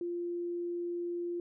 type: tone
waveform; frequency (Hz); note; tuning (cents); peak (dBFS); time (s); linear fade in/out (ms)
sine; 347.4; F4; -9; -33; 0.01-1.4; 2
effects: none